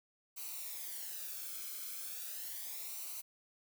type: noise with flanger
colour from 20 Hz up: blue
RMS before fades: -44 dBFS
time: 0.36-3.22 s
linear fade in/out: 20 ms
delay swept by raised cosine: 0.58 to 1.09 ms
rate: 0.36 Hz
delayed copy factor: -0.65
effects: none